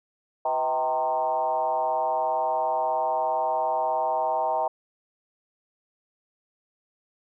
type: tone with frequency modulation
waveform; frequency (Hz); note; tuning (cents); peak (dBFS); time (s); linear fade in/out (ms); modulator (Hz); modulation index
sine; 780; G5; -9; -22; 0.45-4.68; 5; 141; 1.4
effects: none